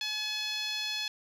10% pulse tone with band-pass filter, 853 Hz, G#5, 46 cents sharp, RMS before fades -34 dBFS, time 0.01-1.08 s, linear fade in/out 2 ms, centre 3800 Hz, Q 1.5, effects none

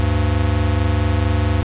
square tone pair together, 74.6 / 99.06 Hz, D2 / G2, +28 / +19 cents, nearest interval perfect fourth, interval 491 cents, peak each -19 / -18 dBFS, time 0-1.63 s, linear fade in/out 0 ms, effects resampled to 8000 Hz + 8-bit

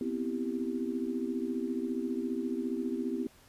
sine chord, C major seventh, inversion third, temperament equal, 246.9 / 261.6 / 329.6 / 392 Hz, B3 / C4 / E4 / G4, 0 / 0 / 0 / 0 cents, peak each -35 / -36 / -37 / -38 dBFS, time 0.01-3.27 s, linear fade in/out 2 ms, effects pink hiss -60 dBFS RMS until 3.48 s + resampled to 32000 Hz

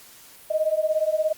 sine beating tone pair, 616 / 633 Hz, D#5 / D#5, -17 / +30 cents, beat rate 17 Hz, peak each -23 dBFS, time 0.5-1.33 s, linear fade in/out 10 ms, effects white hiss -48 dBFS RMS until 1.37 s + Opus 48 kbps

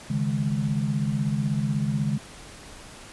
sine chord, C# suspended second, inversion none, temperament equal with one note detuned, 139.39 / 155.56 / 207.7 Hz, C#3 / D#3 / G#3, +10 / 0 / 0 cents, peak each -26 / -28 / -27 dBFS, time 0.1-2.18 s, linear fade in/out 5 ms, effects pink hiss -44 dBFS RMS until 3.12 s + resampled to 24000 Hz

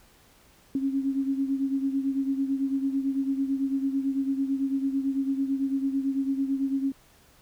sine beating tone pair, 270.5 / 279.5 Hz, C#4 / C#4, -42 / +14 cents, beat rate 9 Hz, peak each -25 / -31 dBFS, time 0.75-6.92 s, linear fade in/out 2 ms, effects pink hiss -58 dBFS RMS until 7.41 s

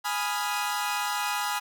sawtooth chord, F half-diminished seventh, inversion first, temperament equal, 830.6 / 987.8 / 1244.5 / 1396.9 Hz, Ab5 / Cb6 / Eb6 / F6, 0 / 0 / 0 / 0 cents, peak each -27 / -29 / -30 / -31 dBFS, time 0.04-1.6 s, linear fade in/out 20 ms, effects none

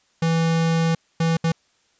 square tone bursts at uneven times, 164.4 Hz, E3, 4 cents flat, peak -18 dBFS, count 3, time 0.22-0.95 / 1.2-1.37 / 1.44-1.52 s, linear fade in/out 5 ms, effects white hiss -63 dBFS RMS until 1.99 s + resampled to 16000 Hz

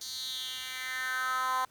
10% pulse tone with high-pass filter sweep, 257.5 Hz, C4, 28 cents flat, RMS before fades -34 dBFS, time 0.01-1.65 s, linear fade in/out 2 ms, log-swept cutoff 5000 to 930 Hz, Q 4.2, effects pink hiss -63 dBFS RMS until 1.7 s + high-pass 60 Hz 12 dB/octave

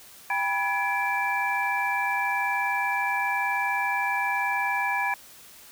sine tone cluster, 797 / 976 / 1689 / 2339 Hz, G5 / B5 / G#6 / D7, +28 / -21 / +29 / -8 cents, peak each -29 dBFS, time 0.3-5.14 s, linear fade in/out 2 ms, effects white hiss -49 dBFS RMS until 5.71 s

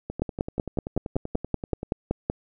two click trains, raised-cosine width 2 ms, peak -18 / -10 dBFS, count 19 / 12, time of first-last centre 0.1-1.831 / 0.22-2.299 s, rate 10.4 / 5.29 Hz, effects none

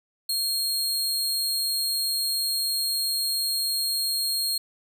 sawtooth tone, 4249 Hz, C8, 26 cents sharp, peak -21 dBFS, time 0.29-4.58 s, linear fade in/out 5 ms, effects none

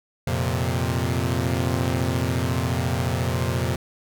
sawtooth chord, F suspended fourth, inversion none, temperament equal, 87.31 / 116.54 / 130.81 Hz, F2 / Bb2 / C3, 0 / 0 / 0 cents, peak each -22 dBFS, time 0.27-3.76 s, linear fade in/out 5 ms, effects none

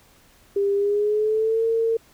sine tone with pitch glide, 400 to 454.2 Hz, G4 to A#4, +35 to -45 cents, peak -18 dBFS, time 0.56-1.97 s, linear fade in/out 5 ms, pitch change +220 cents, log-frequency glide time 0.75-1.64 s, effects pink hiss -55 dBFS RMS until 2.13 s

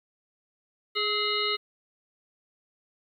harmonic tone with a mistuned harmonic, 416.1 Hz, G#4, 3 cents sharp, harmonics 1 / 3 / 5 / 7 / 9 / 10, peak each -32 / -32 / -32 / -32 / -32 / -32 dBFS, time 0.95-1.57 s, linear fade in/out 20 ms, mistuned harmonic 3, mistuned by +47 cents, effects 10-bit

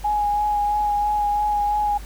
sine tone with vibrato, 830.6 Hz, G#5, in tune, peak -18 dBFS, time 0.04-1.98 s, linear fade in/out 10 ms, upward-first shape sine, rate 3 Hz, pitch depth 17 cents each way, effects added 50 Hz sine -34 dBFS peak until 2.05 s + pink hiss -44 dBFS RMS until 2.05 s

